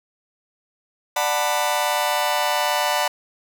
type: chord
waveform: sawtooth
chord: B minor seventh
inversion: first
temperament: just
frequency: 592.7 / 740.8 / 889 / 987.8 Hz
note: D5 / F#5 / A5 / B5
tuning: +16 / +2 / +18 / 0 cents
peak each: -21 dBFS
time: 1.16-3.08 s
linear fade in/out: 5 ms
effects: none